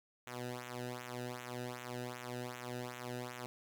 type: tone with flanger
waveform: sawtooth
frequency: 123.47 Hz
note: B2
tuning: in tune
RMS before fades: -44 dBFS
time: 0.27-3.46 s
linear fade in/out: 0 ms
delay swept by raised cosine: 0.2 to 0.93 ms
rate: 2.6 Hz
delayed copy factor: -0.9
effects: none